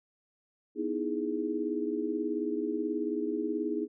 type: chord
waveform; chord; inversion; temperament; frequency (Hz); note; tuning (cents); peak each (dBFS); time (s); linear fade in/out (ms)
sine; E major seventh; second; equal; 246.9 / 311.1 / 329.6 / 415.3; B3 / D#4 / E4 / G#4; 0 / 0 / 0 / 0; -37 / -33 / -36 / -34; 0.75-3.88; 50
effects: none